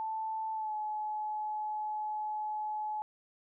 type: tone with pitch glide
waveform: sine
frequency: 880 to 852.5 Hz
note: A5 to G#5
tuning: 0 to +45 cents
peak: -33 dBFS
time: 0-3.02 s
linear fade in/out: 0 ms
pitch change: -55 cents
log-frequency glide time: 0.53-0.74 s
effects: none